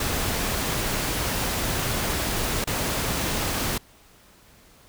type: noise with dropouts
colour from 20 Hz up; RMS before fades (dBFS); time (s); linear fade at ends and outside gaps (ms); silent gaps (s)
pink; -26; 0-3.78; 5; 2.642-2.672
effects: pink hiss -54 dBFS RMS until 4.88 s